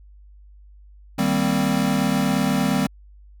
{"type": "chord", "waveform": "square", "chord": "C minor seventh", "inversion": "first", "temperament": "equal", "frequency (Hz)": [155.56, 196, 233.1, 261.6], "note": ["Eb3", "G3", "Bb3", "C4"], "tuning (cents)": [0, 0, 0, 0], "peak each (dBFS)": [-27, -23, -26, -24], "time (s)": [1.18, 2.87], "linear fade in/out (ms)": 10, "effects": ["added 50 Hz sine -44 dBFS peak until 3.4 s"]}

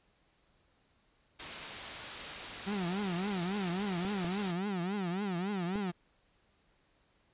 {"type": "noise", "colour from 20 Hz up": "white", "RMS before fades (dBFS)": -40, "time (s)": [1.39, 4.52], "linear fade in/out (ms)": 10}
{"type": "tone with vibrato", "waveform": "35% pulse", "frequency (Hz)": 188.4, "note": "F#3", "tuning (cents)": 32, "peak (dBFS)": -31, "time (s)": [2.66, 5.92], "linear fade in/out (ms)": 20, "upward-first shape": "triangle", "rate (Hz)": 3.6, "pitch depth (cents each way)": 210}
{"type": "clicks", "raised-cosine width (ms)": 2, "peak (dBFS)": -27, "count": 3, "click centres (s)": [4.05, 4.246, 5.757]}
{"effects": ["pink hiss -71 dBFS RMS until 7.33 s", "resampled to 8000 Hz"]}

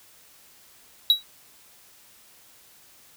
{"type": "tone with exponential decay", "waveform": "triangle", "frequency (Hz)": 3880, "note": "B7", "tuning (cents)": -31, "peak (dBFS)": -9, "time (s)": [1.1, 1.23], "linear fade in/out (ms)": 1, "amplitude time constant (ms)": 27, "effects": ["white hiss -54 dBFS RMS until 3.16 s"]}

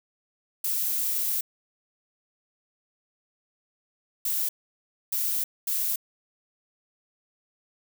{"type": "noise bursts at uneven times", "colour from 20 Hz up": "violet", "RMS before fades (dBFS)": -27, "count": 4, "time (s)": [[0.64, 1.41], [4.25, 4.49], [5.12, 5.44], [5.67, 5.96]], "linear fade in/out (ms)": 5, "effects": []}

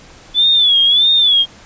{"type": "tone with vibrato", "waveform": "sine", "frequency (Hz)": 3446, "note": "A7", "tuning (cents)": -37, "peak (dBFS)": -8, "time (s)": [0.34, 1.46], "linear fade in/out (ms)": 50, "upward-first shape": "sine", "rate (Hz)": 1.6, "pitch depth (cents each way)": 110, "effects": ["pink hiss -41 dBFS RMS until 1.65 s", "resampled to 16000 Hz"]}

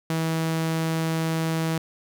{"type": "tone", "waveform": "sawtooth", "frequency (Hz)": 162, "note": "E3", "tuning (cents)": -30, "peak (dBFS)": -19, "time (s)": [0.1, 1.78], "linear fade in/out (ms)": 2, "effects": []}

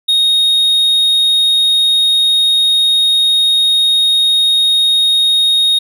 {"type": "tone", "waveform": "triangle", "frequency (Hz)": 3729, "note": "A#7", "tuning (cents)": 0, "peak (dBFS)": -7, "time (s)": [0.08, 5.79], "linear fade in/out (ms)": 10, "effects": []}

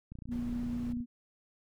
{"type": "click train", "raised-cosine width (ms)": 5, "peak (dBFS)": -32, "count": 27, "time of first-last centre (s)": [0.12, 1.004], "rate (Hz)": 29.4}
{"type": "tone", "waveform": "sine", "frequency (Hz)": 240.6, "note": "B3", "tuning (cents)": -45, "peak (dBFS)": -33, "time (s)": [0.27, 1.06], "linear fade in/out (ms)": 50}
{"type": "noise", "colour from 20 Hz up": "brown", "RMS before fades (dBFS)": -44, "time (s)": [0.31, 0.93], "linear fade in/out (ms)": 10}
{"effects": []}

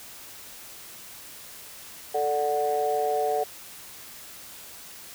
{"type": "chord", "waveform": "sine", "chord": "D major", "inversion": "second", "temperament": "equal with one note detuned", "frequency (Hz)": [440, 587.3, 737.9], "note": ["A4", "D5", "F#5"], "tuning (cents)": [0, 0, -5], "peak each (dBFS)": [-26, -29, -25], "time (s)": [2.14, 3.44], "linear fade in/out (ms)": 10, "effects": ["tanh soft clip ceiling -15 dBFS", "white hiss -44 dBFS RMS until 5.14 s"]}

